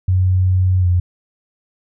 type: tone with pitch glide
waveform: sine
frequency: 92.5 to 89.04 Hz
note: F#2 to F2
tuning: 0 to +34 cents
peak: -11 dBFS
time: 0.08-1 s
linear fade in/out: 5 ms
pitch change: -66 cents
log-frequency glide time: 0.8-0.86 s
effects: none